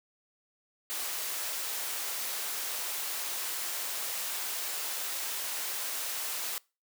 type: high-pass noise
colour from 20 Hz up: white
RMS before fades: -35 dBFS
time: 0.9-6.58 s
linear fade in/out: 0 ms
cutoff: 470 Hz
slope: 12 dB/octave
effects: noise-tail reverb RT60 0.3 s tail -24 dB re dry